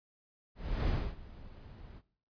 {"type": "noise with ADSR envelope", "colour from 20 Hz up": "brown", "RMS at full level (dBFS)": -29, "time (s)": [0.55, 2.02], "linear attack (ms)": 330, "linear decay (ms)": 270, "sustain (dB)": -21, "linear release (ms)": 48, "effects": ["noise-tail reverb RT60 0.5 s tail -18 dB re dry", "resampled to 11025 Hz"]}